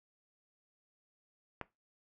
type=click; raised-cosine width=0.5 ms; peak=-23 dBFS; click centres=1.613 s; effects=noise-tail reverb RT60 0.2 s tail -18 dB re dry